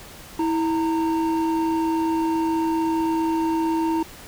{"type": "tone pair together", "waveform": "triangle", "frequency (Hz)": [325.6, 917.7], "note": ["E4", "A#5"], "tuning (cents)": [-21, -27], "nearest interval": "octave + tritone", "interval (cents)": 1794, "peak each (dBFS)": [-18, -23], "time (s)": [0.39, 4.03], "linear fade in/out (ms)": 5, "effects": ["tanh soft clip ceiling -12 dBFS", "pink hiss -42 dBFS RMS until 4.27 s"]}